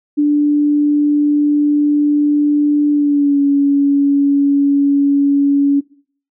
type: tone with pitch glide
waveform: sine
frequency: 293.7 to 281.9 Hz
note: D4 to C#4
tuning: 0 to +29 cents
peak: -9 dBFS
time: 0.17-5.81 s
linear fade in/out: 20 ms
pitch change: -71 cents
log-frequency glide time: 2.91-3.4 s
effects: noise-tail reverb RT60 0.5 s tail -20 dB re dry